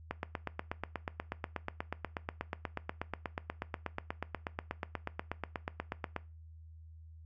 click train, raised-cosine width 0.5 ms, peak -20 dBFS, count 51, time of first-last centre 0.11-6.163 s, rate 8.26 Hz, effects noise-tail reverb RT60 0.3 s tail -19 dB re dry + added 80 Hz sine -50 dBFS peak until 7.25 s

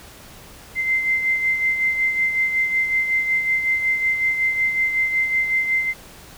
sine beating tone pair, 2078 / 2083.4 Hz, C7 / C7, -12 / -8 cents, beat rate 5.4 Hz, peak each -18 / -27 dBFS, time 0.75-5.94 s, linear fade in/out 50 ms, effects pink hiss -43 dBFS RMS until 6.37 s

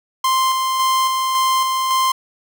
45% pulse tone with tremolo, 1046.5 Hz, C6, in tune, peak -14 dBFS, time 0.24-2.12 s, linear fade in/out 5 ms, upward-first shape square, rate 1.8 Hz, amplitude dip 30%, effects none

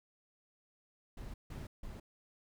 brown noise bursts, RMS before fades -45 dBFS, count 3, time 1.17-2 s, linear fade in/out 5 ms, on 170 ms, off 160 ms, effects none

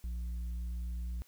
triangle tone with tanh clipping, 59.2 Hz, A#1, 27 cents sharp, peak -36 dBFS, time 0.04-1.22 s, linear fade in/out 0 ms, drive 9 dB, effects white hiss -65 dBFS RMS until 1.27 s

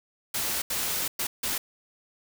white noise bursts at uneven times, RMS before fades -29 dBFS, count 4, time 0.34-0.62 / 0.7-1.08 / 1.19-1.27 / 1.43-1.58 s, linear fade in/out 5 ms, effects none

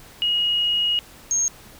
sine tone pair in turn, 2885 / 6491 Hz, F#7 / G#8, -44 / -41 cents, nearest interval octave + major second, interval 1403 cents, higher second, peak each -18 dBFS, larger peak neither, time 0.22-0.99 / 1.31-1.48 s, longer first, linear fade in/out 0 ms, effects pink hiss -46 dBFS RMS until 1.79 s

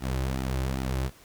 sawtooth tone with flanger, 65.41 Hz, C2, in tune, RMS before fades -29 dBFS, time 0-1.11 s, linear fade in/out 50 ms, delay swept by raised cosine 1.8 to 4.4 ms, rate 2.5 Hz, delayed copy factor -0.7, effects pink hiss -54 dBFS RMS until 1.24 s

